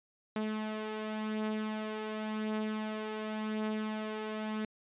sawtooth beating tone pair, 215 / 215.91 Hz, A3 / A3, -40 / -32 cents, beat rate 0.91 Hz, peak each -37 / -31 dBFS, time 0.36-4.65 s, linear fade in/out 2 ms, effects resampled to 8000 Hz

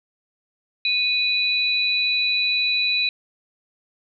sine tone pair together, 2489 / 3951 Hz, D#7 / B7, 0 / 0 cents, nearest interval minor sixth, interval 800 cents, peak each -21 dBFS, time 0.85-3.09 s, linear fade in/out 2 ms, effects none

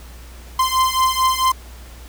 45% pulse beating tone pair, 1037 / 1041.5 Hz, C6 / C6, -16 / -8 cents, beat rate 4.5 Hz, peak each -18 dBFS, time 0.59-1.52 s, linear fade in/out 5 ms, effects added 60 Hz sine -36 dBFS peak until 2.08 s + pink hiss -44 dBFS RMS until 2.08 s

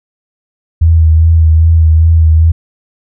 sine tone with vibrato, 80.8 Hz, E2, 34 cents flat, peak -3 dBFS, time 0.81-2.52 s, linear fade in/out 10 ms, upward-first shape sine, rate 2.5 Hz, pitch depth 31 cents each way, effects none

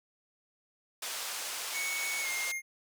white band-pass noise, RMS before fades -38 dBFS, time 1.02-2.52 s, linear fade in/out 5 ms, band 560 to 9000 Hz, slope 12 dB/octave
square tone with pitch glide, 2224 to 2126 Hz, C#7 to C7, +5 to +27 cents, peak -34 dBFS, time 1.72-2.62 s, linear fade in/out 50 ms, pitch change -78 cents, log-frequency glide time 2.21-2.28 s
effects none

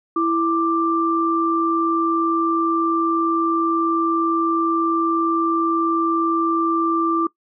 sine tone pair together, 331 / 1179.5 Hz, E4 / D6, +7 / +7 cents, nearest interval octave + minor seventh, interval 2200 cents, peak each -19 dBFS, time 0.16-7.27 s, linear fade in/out 5 ms, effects noise-tail reverb RT60 0.1 s tail -20 dB re dry

